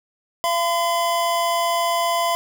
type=tone pair together; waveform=square; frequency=681.9 / 1017 Hz; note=F5 / C6; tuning=-42 / -50 cents; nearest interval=perfect fifth; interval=692 cents; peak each=-22 / -22 dBFS; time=0.44-2.35 s; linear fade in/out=0 ms; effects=none